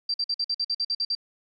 sine tone bursts, 4699 Hz, D8, in tune, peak -23 dBFS, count 11, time 0.09-1.151 s, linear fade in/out 5 ms, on 51 ms, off 50 ms, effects none

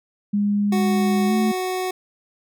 sine tone with pitch glide, 204.7 to 216.9 Hz, G#3 to A3, -25 to -25 cents, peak -17 dBFS, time 0.33-1.52 s, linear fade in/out 10 ms, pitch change +100 cents, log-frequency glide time 1.27-1.33 s
25% pulse tone, 370 Hz, F#4, in tune, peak -19 dBFS, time 0.72-1.91 s, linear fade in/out 5 ms
effects none

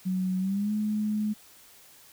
sine tone with pitch glide, 185.7 to 212.1 Hz, F#3 to G#3, +7 to +37 cents, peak -25 dBFS, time 0.05-1.34 s, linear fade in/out 20 ms, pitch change +230 cents, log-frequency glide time 0.39-0.72 s, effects white hiss -54 dBFS RMS until 2.12 s

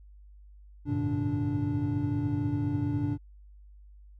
triangle tone cluster, 93.7 / 103.7 / 117.9 / 144.7 / 291.3 Hz, F#2 / G#2 / A#2 / D3 / D4, +22 / -2 / +20 / -25 / -14 cents, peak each -34 / -33 / -31 / -33 / -28 dBFS, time 0.85-3.18 s, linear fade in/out 50 ms, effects added 50 Hz sine -49 dBFS peak until 4.19 s

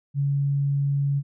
sine tone, 140.7 Hz, C#3, 26 cents sharp, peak -20 dBFS, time 0.14-1.23 s, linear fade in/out 50 ms, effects none

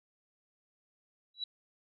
sine tone with exponential growth, 3922 Hz, B7, 13 cents flat, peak -30 dBFS, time 1.34-1.44 s, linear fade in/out 5 ms, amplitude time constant 21 ms, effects none

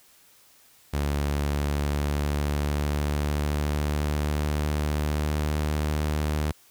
sawtooth tone with pitch glide, 72.1 to 75.55 Hz, D2 to D2, -31 to +50 cents, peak -20 dBFS, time 0.93-6.52 s, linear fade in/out 10 ms, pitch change +81 cents, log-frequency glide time 1.24-5.72 s, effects white hiss -57 dBFS RMS until 6.7 s

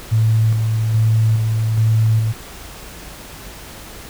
sine tone with tremolo, 110.9 Hz, A2, 14 cents sharp, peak -11 dBFS, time 0.11-2.33 s, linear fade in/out 20 ms, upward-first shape square, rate 1.2 Hz, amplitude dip 35%, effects added 50 Hz sine -41 dBFS peak until 4.09 s + pink hiss -36 dBFS RMS until 4.09 s

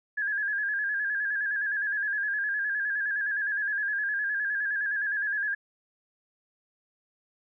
sine tone with vibrato, 1653 Hz, G#6, 9 cents flat, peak -26 dBFS, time 0.17-5.55 s, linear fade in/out 10 ms, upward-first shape square, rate 9.7 Hz, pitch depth 52 cents each way, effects none

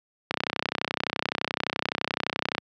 click train, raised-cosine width 0.3 ms, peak -8 dBFS, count 73, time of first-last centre 0.31-2.581 s, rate 31.7 Hz, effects high-pass 150 Hz 12 dB/octave

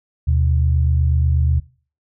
sine tone pair together, 77.8 / 125.99 Hz, D#2 / B2, 0 / +35 cents, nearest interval minor sixth, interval 835 cents, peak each -14 / -20 dBFS, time 0.27-1.6 s, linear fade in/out 10 ms, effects noise-tail reverb RT60 0.4 s tail -20 dB re dry

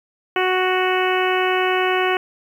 harmonic tone, 370 Hz, F#4, in tune, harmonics 1 / 2 / 3 / 4 / 5 / 6 / 7 / 8, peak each -20 / -23 / -25 / -26 / -27 / -28 / -28 / -29 dBFS, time 0.36-2.17 s, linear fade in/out 2 ms, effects 8-bit

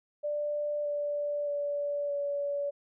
sine tone with pitch steps, 590 / 583.6 / 577.2 / 570.9 Hz, D5 / D5 / D5 / D5, +8 / -11 / -30 / -49 cents, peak -29 dBFS, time 0.23-2.71 s, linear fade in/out 20 ms, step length 620 ms, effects none

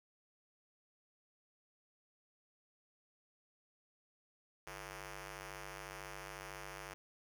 5% pulse ring-modulated tone, 196 Hz, G3, in tune, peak -32 dBFS, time 4.67-6.94 s, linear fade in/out 0 ms, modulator 247 Hz, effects none

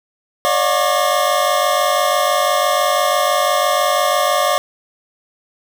square tone cluster, 566 / 612 / 718 / 1095 / 1183 Hz, C#5 / D#5 / F5 / C#6 / D6, +36 / -29 / +48 / -22 / +12 cents, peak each -21 dBFS, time 0.45-4.58 s, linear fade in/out 0 ms, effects none

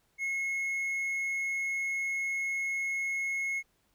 triangle tone, 2172 Hz, C#7, 36 cents flat, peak -28 dBFS, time 0.18-3.63 s, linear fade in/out 50 ms, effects pink hiss -72 dBFS RMS until 3.94 s

